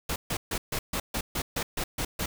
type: noise bursts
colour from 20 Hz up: pink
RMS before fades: -30 dBFS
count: 11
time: 0.09-2.26 s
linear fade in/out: 5 ms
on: 70 ms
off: 140 ms
effects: none